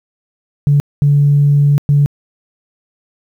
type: tone bursts at uneven times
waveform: sine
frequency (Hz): 143.8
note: D3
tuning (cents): -36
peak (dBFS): -6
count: 3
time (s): 0.67-0.8 / 1.02-1.78 / 1.89-2.06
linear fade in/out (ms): 0
effects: tanh soft clip ceiling -2 dBFS + 8-bit